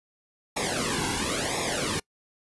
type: noise with flanger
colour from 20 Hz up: pink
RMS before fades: -28 dBFS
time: 0.56-2 s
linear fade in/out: 10 ms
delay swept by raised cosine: 0.66 to 1.66 ms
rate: 0.97 Hz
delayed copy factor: -1
effects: noise-tail reverb RT60 0.1 s tail -26 dB re dry + resampled to 24000 Hz